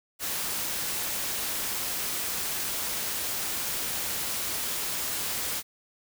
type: noise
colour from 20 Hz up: white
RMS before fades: -31 dBFS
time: 0.19-5.63 s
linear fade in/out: 50 ms
effects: none